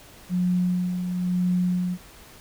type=tone with tremolo; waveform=sine; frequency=180 Hz; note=F#3; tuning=47 cents flat; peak=-19 dBFS; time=0.29-1.98 s; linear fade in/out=50 ms; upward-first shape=sine; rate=1 Hz; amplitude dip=50%; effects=pink hiss -48 dBFS RMS until 2.4 s